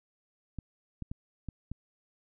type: clicks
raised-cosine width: 5 ms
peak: -25 dBFS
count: 5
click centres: 0.587 / 1.023 / 1.115 / 1.487 / 1.716 s
effects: none